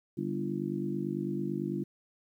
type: harmonic tone with a mistuned harmonic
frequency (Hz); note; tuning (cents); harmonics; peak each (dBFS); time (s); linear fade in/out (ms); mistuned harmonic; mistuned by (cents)
49; G1; 0; 3 / 4 / 5 / 6 / 7; -38 / -36 / -40 / -37 / -36; 0.17-1.84; 10; 3; -25
effects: 11-bit